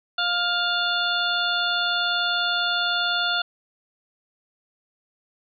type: harmonic tone with a mistuned harmonic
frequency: 703 Hz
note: F5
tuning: 11 cents sharp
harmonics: 1 / 2 / 4 / 5 / 6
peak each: -30 / -24 / -31 / -26 / -30 dBFS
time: 0.18-3.42 s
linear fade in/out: 5 ms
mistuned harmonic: 6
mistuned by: +43 cents
effects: none